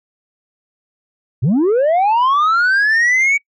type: linear sweep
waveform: sine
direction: up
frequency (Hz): 103.83 to 2278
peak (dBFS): -8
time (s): 1.42-3.38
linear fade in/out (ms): 20
effects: noise-tail reverb RT60 0.1 s tail -23 dB re dry + tanh soft clip ceiling -10 dBFS